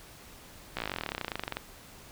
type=slowing click train; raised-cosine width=0.3 ms; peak=-16 dBFS; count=29; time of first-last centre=0.77-1.569 s; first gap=16 ms; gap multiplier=1.04; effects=pink hiss -51 dBFS RMS until 2.11 s